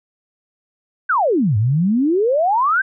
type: exponential two-way sweep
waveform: sine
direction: down then up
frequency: 1609 to 100 to 1609 Hz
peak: -13 dBFS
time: 1.09-2.82 s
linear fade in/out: 10 ms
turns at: 1.57 s
effects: none